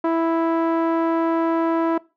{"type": "tone with low-pass filter", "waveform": "sawtooth", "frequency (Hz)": 329.6, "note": "E4", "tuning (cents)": 0, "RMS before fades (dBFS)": -20, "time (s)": [0.04, 1.98], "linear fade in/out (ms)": 5, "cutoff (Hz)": 1100, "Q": 1.4, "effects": ["noise-tail reverb RT60 0.3 s tail -22 dB re dry"]}